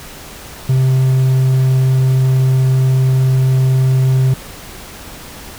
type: tone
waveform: triangle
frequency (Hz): 130.81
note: C3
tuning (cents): 0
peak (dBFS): -7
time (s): 0.69-4.34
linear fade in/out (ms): 5
effects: pink hiss -33 dBFS RMS until 5.58 s